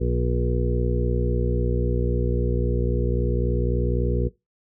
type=harmonic tone with a mistuned harmonic; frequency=60.2 Hz; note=B1; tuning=44 cents flat; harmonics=1 / 2 / 3 / 4 / 6 / 7 / 8; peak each=-23 / -26 / -31 / -32 / -30 / -31 / -31 dBFS; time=0-4.29 s; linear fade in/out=20 ms; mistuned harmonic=6; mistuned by=-17 cents; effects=noise-tail reverb RT60 0.2 s tail -20 dB re dry